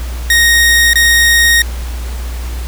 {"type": "tone with dropouts", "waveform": "sawtooth", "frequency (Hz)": 1864.7, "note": "A#6", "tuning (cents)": 0, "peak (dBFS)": -3, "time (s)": [0.3, 1.62], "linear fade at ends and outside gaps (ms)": 2, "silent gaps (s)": [0.934, 0.956], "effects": ["added 60 Hz sine -18 dBFS peak until 2.67 s", "pink hiss -31 dBFS RMS until 2.67 s"]}